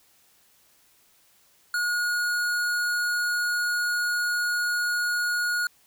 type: tone with hard clipping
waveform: sine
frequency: 1443 Hz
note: F#6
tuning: 44 cents flat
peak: -25 dBFS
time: 1.74-5.67 s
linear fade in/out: 2 ms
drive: 16 dB
effects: white hiss -61 dBFS RMS until 5.86 s